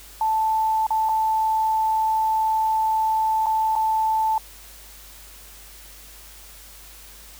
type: tone with dropouts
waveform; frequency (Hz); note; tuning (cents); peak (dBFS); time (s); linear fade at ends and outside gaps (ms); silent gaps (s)
sine; 879; A5; -2; -18; 0.21-4.38; 2; 0.867-0.905 / 1.089-1.092 / 3.46-3.466 / 3.754-3.761
effects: added 50 Hz sine -47 dBFS peak until 7.39 s + white hiss -45 dBFS RMS until 7.39 s